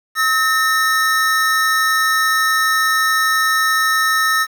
square tone pair together, 1286.9 / 1820 Hz, E6 / A#6, -42 / -42 cents, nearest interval tritone, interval 600 cents, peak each -17 dBFS, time 0.15-4.47 s, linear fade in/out 50 ms, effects 7-bit

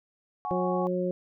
sine chord, F# suspended second, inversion none, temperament just, 740 / 832.5 / 1110 Hz, F#5 / G#5 / C#6, 0 / +4 / +2 cents, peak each -35 / -33 / -35 dBFS, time 0.45-0.87 s, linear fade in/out 0 ms
harmonic tone, 181.1 Hz, F#3, 37 cents flat, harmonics 1 / 2 / 3, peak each -30 / -30 / -30 dBFS, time 0.51-1.11 s, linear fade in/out 0 ms
effects none

